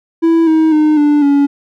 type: tone with pitch steps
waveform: triangle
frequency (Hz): 329.9 / 317.6 / 305.7 / 294.2 / 283.2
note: E4 / D#4 / D#4 / D4 / C#4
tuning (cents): +1 / +36 / -30 / +3 / +37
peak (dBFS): -5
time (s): 0.22-1.47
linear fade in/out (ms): 20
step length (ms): 250
effects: none